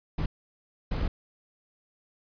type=noise bursts at uneven times; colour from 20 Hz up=brown; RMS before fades=-28 dBFS; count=2; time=0.18-0.26 / 0.91-1.08 s; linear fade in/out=5 ms; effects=resampled to 11025 Hz